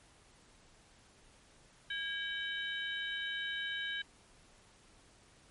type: harmonic tone with a mistuned harmonic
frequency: 762 Hz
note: G5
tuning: 49 cents flat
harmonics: 2 / 3 / 4 / 5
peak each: -38 / -48 / -41 / -44 dBFS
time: 1.9-4.02 s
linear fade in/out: 5 ms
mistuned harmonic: 2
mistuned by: +120 cents
effects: pink hiss -63 dBFS RMS until 5.5 s + MP3 48 kbps